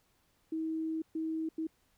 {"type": "tone bursts at uneven times", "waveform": "sine", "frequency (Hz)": 320, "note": "D#4", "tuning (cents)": 49, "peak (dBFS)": -32, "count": 3, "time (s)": [[0.52, 1.02], [1.15, 1.49], [1.58, 1.67]], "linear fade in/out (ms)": 5, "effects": ["pink hiss -72 dBFS RMS until 1.97 s"]}